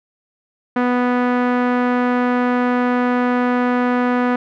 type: tone with low-pass filter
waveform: sawtooth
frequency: 246.9 Hz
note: B3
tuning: in tune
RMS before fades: -17 dBFS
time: 0.76-4.36 s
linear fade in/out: 5 ms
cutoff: 1600 Hz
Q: 1.4
effects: none